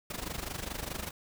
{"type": "noise with amplitude modulation", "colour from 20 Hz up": "pink", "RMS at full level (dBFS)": -35, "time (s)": [0.1, 1.11], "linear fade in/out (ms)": 5, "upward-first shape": "sine", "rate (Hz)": 24.8, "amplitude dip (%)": 80, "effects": []}